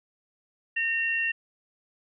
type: tone pair together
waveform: sine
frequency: 1833.2 / 2742 Hz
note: A#6 / F7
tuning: -29 / -32 cents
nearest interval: perfect fifth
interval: 697 cents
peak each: -27 dBFS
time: 0.76-1.32 s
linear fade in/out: 10 ms
effects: none